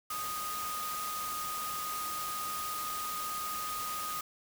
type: tone in noise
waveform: sine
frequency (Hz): 1240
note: D#6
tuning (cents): -6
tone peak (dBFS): -36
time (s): 0.1-4.21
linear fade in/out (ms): 5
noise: white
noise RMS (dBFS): -40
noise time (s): 0.1-4.21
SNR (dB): +1
effects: none